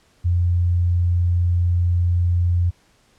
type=tone; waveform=sine; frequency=87.6 Hz; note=F2; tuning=6 cents sharp; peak=-15 dBFS; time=0.24-2.71 s; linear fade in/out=20 ms; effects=pink hiss -58 dBFS RMS until 3.18 s + low-pass 9000 Hz 12 dB/octave